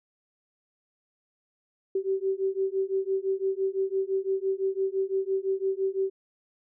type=beating tone pair; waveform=sine; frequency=382.4 / 388.3 Hz; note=G4 / G4; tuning=-43 / -16 cents; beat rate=5.9 Hz; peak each=-28 dBFS; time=1.95-6.1 s; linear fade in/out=5 ms; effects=none